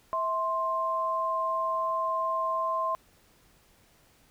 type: tone pair together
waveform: sine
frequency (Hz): 651 / 1050.2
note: E5 / C6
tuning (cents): -22 / +6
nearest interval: minor sixth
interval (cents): 828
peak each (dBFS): -32 / -27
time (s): 0.13-2.95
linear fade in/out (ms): 0
effects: pink hiss -62 dBFS RMS until 4.3 s